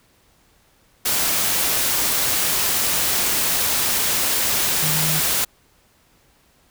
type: tone in noise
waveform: sine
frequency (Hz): 155.56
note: D#3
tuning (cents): 0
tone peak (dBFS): -24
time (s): 4.82-5.2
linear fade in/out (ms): 10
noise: white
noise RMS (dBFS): -20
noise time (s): 1.05-5.45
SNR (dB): -7
effects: pink hiss -58 dBFS RMS until 6.7 s